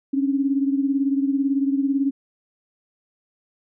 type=beating tone pair; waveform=sine; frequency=272.7 / 290.7 Hz; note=C#4 / D4; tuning=-28 / -18 cents; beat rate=18 Hz; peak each=-19 / -25 dBFS; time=0.13-2.11 s; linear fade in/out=10 ms; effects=none